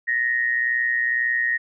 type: tone with amplitude modulation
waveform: sine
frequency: 1864.7 Hz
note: A#6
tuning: in tune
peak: -16 dBFS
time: 0.07-1.58 s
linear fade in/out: 20 ms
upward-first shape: sine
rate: 122 Hz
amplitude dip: 65%
effects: none